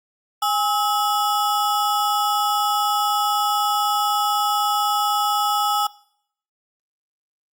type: ring-modulated tone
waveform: square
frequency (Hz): 1056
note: C6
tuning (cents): +16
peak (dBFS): -16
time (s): 0.42-5.87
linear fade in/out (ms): 5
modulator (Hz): 232
effects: noise-tail reverb RT60 0.7 s tail -22 dB re dry + Opus 48 kbps

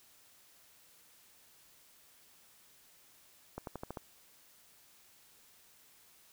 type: accelerating click train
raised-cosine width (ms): 1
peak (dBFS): -26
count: 6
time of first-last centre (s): 3.58-3.972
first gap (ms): 92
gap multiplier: 0.92
effects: white hiss -63 dBFS RMS until 6.32 s

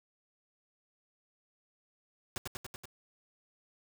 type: noise with echo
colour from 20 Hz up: pink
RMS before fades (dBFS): -37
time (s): 2.36-2.38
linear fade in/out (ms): 0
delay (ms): 95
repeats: 5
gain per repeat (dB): -2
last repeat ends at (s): 2.855
effects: none

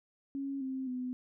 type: tone with pitch steps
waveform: sine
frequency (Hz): 275.3 / 263.3 / 251.9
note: C#4 / C4 / B3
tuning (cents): -12 / +11 / +34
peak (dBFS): -34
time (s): 0.35-1.13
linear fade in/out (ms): 0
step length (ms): 260
effects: none

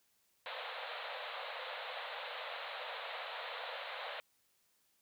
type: band-pass noise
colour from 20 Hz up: pink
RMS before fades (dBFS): -44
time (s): 0.46-4.2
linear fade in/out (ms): 0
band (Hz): 480 to 4100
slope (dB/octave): 96
effects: white hiss -75 dBFS RMS until 5.01 s

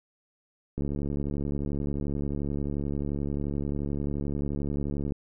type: click train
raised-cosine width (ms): 3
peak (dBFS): -19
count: 311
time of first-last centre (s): 0.78-5.122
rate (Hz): 71.4
effects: none

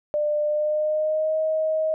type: tone with pitch glide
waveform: sine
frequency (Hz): 597 to 629.9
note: D5 to D#5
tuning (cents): +28 to +21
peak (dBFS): -20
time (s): 0.14-1.94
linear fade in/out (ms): 0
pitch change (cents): +93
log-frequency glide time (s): 0.43-1.38
effects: none

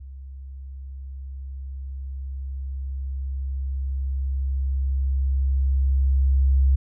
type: tone with level ramp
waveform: sine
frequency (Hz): 67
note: C2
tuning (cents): +42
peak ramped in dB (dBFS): -36 to -14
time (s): 0-6.76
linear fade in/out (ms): 10
effects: none

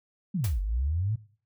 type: exponential two-way sweep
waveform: sine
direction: down then up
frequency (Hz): 211.5 to 46.25 to 116.3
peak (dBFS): -25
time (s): 0.34-1.16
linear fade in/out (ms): 10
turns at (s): 0.6
type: noise with exponential decay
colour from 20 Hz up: white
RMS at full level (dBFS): -35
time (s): 0.44-0.61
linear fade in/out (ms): 2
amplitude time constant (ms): 36
effects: noise-tail reverb RT60 0.4 s tail -17 dB re dry

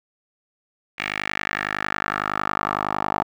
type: tone with band-pass filter sweep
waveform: 10% pulse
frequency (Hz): 50.9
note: G#1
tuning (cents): -34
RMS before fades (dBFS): -26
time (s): 0.98-3.23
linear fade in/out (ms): 10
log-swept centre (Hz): 2300 to 930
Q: 2.9
effects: none

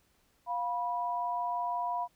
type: tone pair together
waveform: sine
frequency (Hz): 704 / 978.3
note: F5 / B5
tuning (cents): +14 / -17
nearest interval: tritone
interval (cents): 569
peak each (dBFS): -34 / -32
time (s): 0.46-2.08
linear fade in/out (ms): 50
effects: pink hiss -70 dBFS RMS until 2.15 s

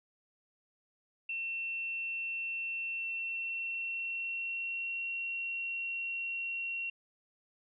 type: tone with pitch glide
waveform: sine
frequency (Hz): 2700 to 2736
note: E7 to F7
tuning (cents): +41 to -36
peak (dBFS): -34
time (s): 1.29-6.9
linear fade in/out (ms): 5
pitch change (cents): +23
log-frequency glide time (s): 2.94-5.06
effects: none

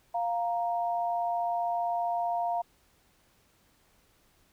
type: tone pair together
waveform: sine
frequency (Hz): 698.5 / 933.8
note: F5 / A#5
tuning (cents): 0 / +3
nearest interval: perfect fourth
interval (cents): 503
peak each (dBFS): -28 / -33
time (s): 0.14-2.62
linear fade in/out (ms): 10
effects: pink hiss -66 dBFS RMS until 4.52 s

